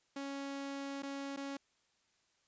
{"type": "tone with dropouts", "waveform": "sawtooth", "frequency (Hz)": 277.2, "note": "C#4", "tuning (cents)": 0, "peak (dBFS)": -36, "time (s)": [0.16, 1.57], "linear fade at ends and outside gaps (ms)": 5, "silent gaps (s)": [[1.023, 1.031], [1.364, 1.372]], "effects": ["white hiss -75 dBFS RMS until 2.47 s", "resampled to 16000 Hz"]}